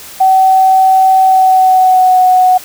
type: tone with pitch glide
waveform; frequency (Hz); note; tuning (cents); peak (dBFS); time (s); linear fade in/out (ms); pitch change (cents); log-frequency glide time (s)
sine; 760 to 738.4; F#5 to F#5; +46 to -4; -4; 0.2-2.58; 10; -50; 1.19-2.19
effects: white hiss -31 dBFS RMS until 2.64 s